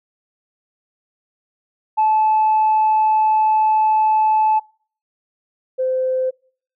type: tone pair in turn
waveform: sine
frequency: 867 / 516.6 Hz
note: A5 / C5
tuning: -26 / -22 cents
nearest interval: major sixth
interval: 896 cents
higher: first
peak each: -11 / -16 dBFS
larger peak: first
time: 1.97-4.6 / 5.78-6.31 s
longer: first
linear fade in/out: 20 ms
effects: noise-tail reverb RT60 0.5 s tail -26 dB re dry + tanh soft clip ceiling -9 dBFS